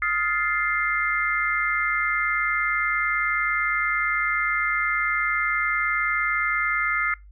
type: chord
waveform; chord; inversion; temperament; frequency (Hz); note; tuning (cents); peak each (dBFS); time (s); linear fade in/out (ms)
sine; F dominant seventh; third; just; 1257.2 / 1396.9 / 1746.1 / 2095; Eb6 / F6 / A6 / C7; +18 / 0 / -14 / +2; -28 / -28 / -29 / -24; 0.02-7.14; 2
effects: noise-tail reverb RT60 0.2 s tail -22 dB re dry + added 50 Hz sine -44 dBFS peak until 7.31 s